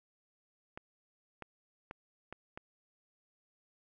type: clicks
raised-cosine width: 0.5 ms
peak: -28 dBFS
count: 5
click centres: 0.775 / 1.423 / 1.911 / 2.326 / 2.575 s
effects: none